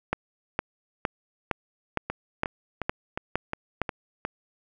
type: two click trains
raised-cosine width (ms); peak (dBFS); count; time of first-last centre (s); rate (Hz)
0.5; -14 / -9; 7 / 9; 2.1-4.251 / 0.13-3.817; 2.79 / 2.17
effects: none